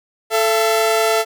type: tone pair together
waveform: sawtooth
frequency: 440 / 675.1 Hz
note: A4 / E5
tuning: 0 / +41 cents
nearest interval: perfect fifth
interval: 741 cents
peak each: -13 dBFS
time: 0.3-1.25 s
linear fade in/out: 50 ms
effects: none